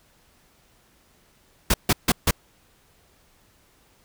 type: noise bursts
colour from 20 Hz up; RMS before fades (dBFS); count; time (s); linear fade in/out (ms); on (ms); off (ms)
pink; -18; 4; 1.7-2.31; 5; 40; 150
effects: pink hiss -60 dBFS RMS until 4.04 s